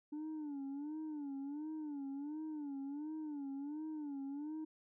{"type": "tone with vibrato", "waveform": "sine", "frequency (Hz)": 292.9, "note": "D4", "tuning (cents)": -5, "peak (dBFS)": -38, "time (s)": [0.12, 4.65], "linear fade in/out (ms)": 10, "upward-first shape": "sine", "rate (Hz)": 1.4, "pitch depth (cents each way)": 120, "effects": ["tanh soft clip ceiling -40 dBFS"]}